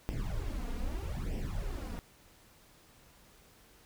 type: noise with flanger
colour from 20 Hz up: brown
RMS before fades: -36 dBFS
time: 0.09-1.99 s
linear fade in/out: 0 ms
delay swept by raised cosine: 0.36 to 4.26 ms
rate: 0.79 Hz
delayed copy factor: +1
effects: pink hiss -61 dBFS RMS until 3.85 s